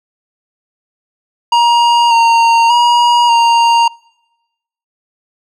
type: tone with pitch steps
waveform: square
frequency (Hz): 945 / 923 / 956 / 932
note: A#5 / A#5 / A#5 / A#5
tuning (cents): +23 / -17 / +43 / -1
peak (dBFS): -7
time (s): 1.52-3.88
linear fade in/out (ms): 5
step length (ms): 590
effects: noise-tail reverb RT60 1.0 s tail -26 dB re dry + low-pass 5000 Hz 12 dB/octave